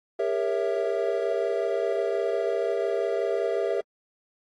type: chord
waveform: triangle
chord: G diminished seventh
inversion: none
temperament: equal with one note detuned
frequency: 400.5 / 466.2 / 554.4 / 659.3 Hz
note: G4 / Bb4 / Db5 / Fb5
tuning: +37 / 0 / 0 / 0 cents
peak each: -26 / -27 / -29 / -27 dBFS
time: 0.19-3.81 s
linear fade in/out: 5 ms
effects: AAC 32 kbps